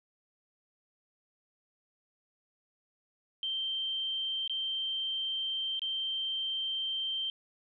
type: tone with dropouts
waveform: sine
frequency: 3136 Hz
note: G7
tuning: in tune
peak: -31 dBFS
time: 3.43-7.3 s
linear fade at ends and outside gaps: 1 ms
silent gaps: 4.477-4.496 / 5.794-5.818 s
effects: none